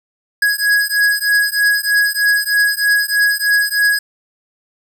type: beating tone pair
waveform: square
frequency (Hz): 1661.2 / 1664.4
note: G#6 / G#6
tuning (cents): 0 / +3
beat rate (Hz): 3.2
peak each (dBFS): -16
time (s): 0.42-3.99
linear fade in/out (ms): 5
effects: none